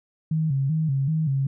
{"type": "tone with vibrato", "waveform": "sine", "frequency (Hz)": 146.83, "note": "D3", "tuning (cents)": 0, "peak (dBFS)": -20, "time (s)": [0.31, 1.47], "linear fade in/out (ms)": 5, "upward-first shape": "square", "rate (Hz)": 2.6, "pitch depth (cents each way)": 130, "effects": []}